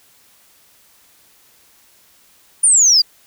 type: exponential sweep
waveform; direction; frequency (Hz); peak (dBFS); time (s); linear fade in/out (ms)
sine; down; 9640 to 4699; -7; 2.63-3.02; 10
effects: tanh soft clip ceiling -4 dBFS + white hiss -52 dBFS RMS until 3.26 s

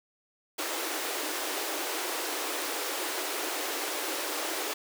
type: high-pass noise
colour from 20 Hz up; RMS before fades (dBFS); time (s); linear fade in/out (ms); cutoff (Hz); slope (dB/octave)
pink; -33; 0.58-4.74; 10; 290; 96
effects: none

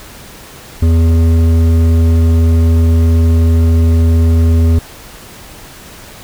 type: tone with hard clipping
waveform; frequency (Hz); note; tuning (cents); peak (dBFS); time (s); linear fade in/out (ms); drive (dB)
sine; 82.41; E2; 0; -8; 0.82-4.79; 5; 10
effects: pink hiss -34 dBFS RMS until 6.23 s

